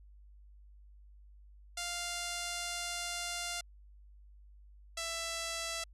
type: tone pair in turn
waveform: 5% pulse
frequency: 698.5 / 663.9 Hz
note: F5 / E5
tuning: 0 / +12 cents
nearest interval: minor second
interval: 88 cents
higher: first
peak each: -25 dBFS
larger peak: neither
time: 1.77-3.61 / 4.97-5.84 s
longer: first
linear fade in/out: 5 ms
effects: added 50 Hz sine -54 dBFS peak until 5.93 s + resampled to 32000 Hz